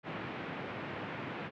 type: band-pass noise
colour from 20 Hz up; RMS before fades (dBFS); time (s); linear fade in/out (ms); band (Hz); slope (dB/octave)
pink; -41; 0.03-1.51; 50; 120 to 2700; 24
effects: none